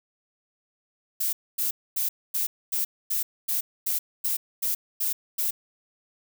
violet noise bursts, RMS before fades -26 dBFS, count 12, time 1.2-5.51 s, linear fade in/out 10 ms, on 130 ms, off 250 ms, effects none

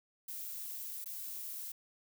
violet noise with dropouts, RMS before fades -43 dBFS, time 0.28-1.72 s, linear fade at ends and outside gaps 5 ms, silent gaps 1.044-1.058 s, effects none

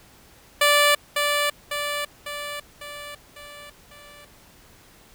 10% pulse tone with echo, 584 Hz, D5, 10 cents flat, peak -7 dBFS, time 0.61-0.95 s, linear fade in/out 5 ms, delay 550 ms, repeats 6, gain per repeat -5 dB, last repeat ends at 4.25 s, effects pink hiss -52 dBFS RMS until 5.14 s

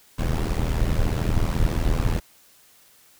brown noise with amplitude modulation, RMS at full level -18 dBFS, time 0.18-2.2 s, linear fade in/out 10 ms, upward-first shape sine, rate 80.3 Hz, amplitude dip 85%, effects white hiss -55 dBFS RMS until 3.19 s

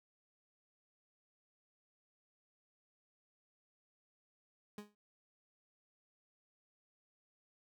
30% pulse tone with exponential decay, 207.7 Hz, G#3, in tune, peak -40 dBFS, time 4.78-4.95 s, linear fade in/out 2 ms, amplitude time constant 35 ms, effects none

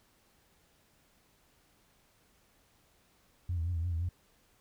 sine tone with vibrato, 85.2 Hz, F2, 42 cents flat, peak -29 dBFS, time 3.49-4.09 s, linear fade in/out 5 ms, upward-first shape triangle, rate 5.8 Hz, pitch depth 100 cents each way, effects tanh soft clip ceiling -26 dBFS + pink hiss -68 dBFS RMS until 4.6 s

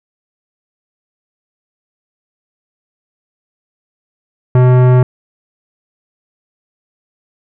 sine tone with tanh clipping, 126 Hz, B2, 35 cents sharp, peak -7 dBFS, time 4.55-5.03 s, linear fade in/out 2 ms, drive 18 dB, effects none

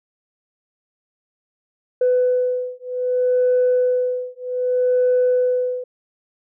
sine beating tone pair, 500 / 500.64 Hz, B4 / B4, +21 / +24 cents, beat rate 0.64 Hz, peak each -18 dBFS, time 2.01-5.84 s, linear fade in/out 5 ms, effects tanh soft clip ceiling -10 dBFS

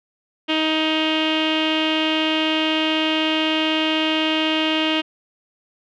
sawtooth tone with low-pass filter, 314.2 Hz, D#4, 17 cents sharp, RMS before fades -20 dBFS, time 0.48-5.02 s, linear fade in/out 20 ms, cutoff 3000 Hz, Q 7, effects none

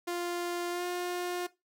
sawtooth tone with pitch glide, 349.3 to 355.6 Hz, F4 to F4, 0 to +31 cents, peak -28 dBFS, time 0.07-1.47 s, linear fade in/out 10 ms, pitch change +31 cents, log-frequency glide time 0.7-0.84 s, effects noise-tail reverb RT60 0.2 s tail -17 dB re dry

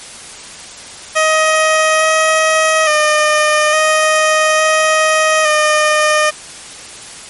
15% pulse tone with pitch steps, 629 / 633 / 607 / 623 / 627 / 609 Hz, D#5 / D#5 / D#5 / D#5 / D#5 / D#5, +19 / +30 / -43 / +2 / +13 / -37 cents, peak -3 dBFS, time 1.15-6.31 s, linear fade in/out 20 ms, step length 860 ms, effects white hiss -32 dBFS RMS until 7.29 s + MP3 48 kbps

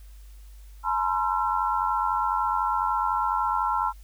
sine tone cluster, 859 / 953 / 1043 / 1353 Hz, A5 / A#5 / C6 / E6, -42 / +38 / -6 / +45 cents, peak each -28 dBFS, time 0.83-3.93 s, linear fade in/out 50 ms, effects added 50 Hz sine -43 dBFS peak until 4.03 s + white hiss -60 dBFS RMS until 4.03 s

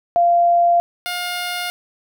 sine / 10% pulse tone pair in turn, 692 / 711 Hz, F5 / F5, -16 / +31 cents, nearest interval unison, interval 47 cents, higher second, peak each -11 / -14 dBFS, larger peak first, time 0.16-0.8 / 1.06-1.7 s, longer neither, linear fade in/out 0 ms, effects none

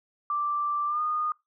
sine tone with pitch glide, 1174.7 to 1226 Hz, D6 to D#6, 0 to -26 cents, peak -25 dBFS, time 0.3-1.32 s, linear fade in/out 2 ms, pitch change +74 cents, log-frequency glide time 0.87-1.01 s, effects noise-tail reverb RT60 0.2 s tail -23 dB re dry

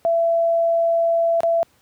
sine tone with dropouts, 670 Hz, E5, 28 cents sharp, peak -15 dBFS, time 0.05-1.63 s, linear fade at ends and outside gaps 0 ms, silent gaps 1.405-1.433 s, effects pink hiss -59 dBFS RMS until 1.81 s + high-pass 80 Hz 12 dB/octave

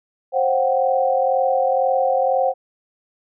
sine tone cluster, 530 / 725 / 767 Hz, C5 / F#5 / G5, +22 / -35 / -38 cents, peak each -18 / -21 / -21 dBFS, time 0.32-2.54 s, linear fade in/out 50 ms, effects none

